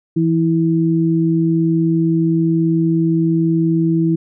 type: tone pair together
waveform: sine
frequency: 165.43 / 326.5 Hz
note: E3 / E4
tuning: +6 / -17 cents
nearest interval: octave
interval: 1177 cents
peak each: -15 dBFS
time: 0.16-4.16 s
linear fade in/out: 10 ms
effects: none